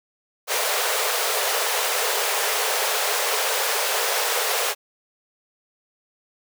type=high-pass noise; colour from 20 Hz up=pink; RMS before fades=-23 dBFS; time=0.47-4.75 s; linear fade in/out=50 ms; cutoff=410 Hz; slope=96 dB/octave; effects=none